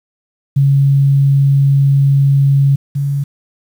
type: tone pair in turn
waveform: sine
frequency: 138.8 / 140.82 Hz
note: C#3 / C#3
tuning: +3 / +28 cents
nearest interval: unison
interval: 25 cents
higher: second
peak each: -7 / -13 dBFS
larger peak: first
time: 0.56-2.76 / 2.95-3.24 s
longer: first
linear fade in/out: 10 ms
effects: 7-bit